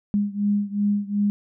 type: beating tone pair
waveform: sine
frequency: 203.5 / 206.2 Hz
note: G#3 / G#3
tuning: -35 / -12 cents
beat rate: 2.7 Hz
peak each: -22 / -24 dBFS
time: 0.14-1.3 s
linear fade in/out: 0 ms
effects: none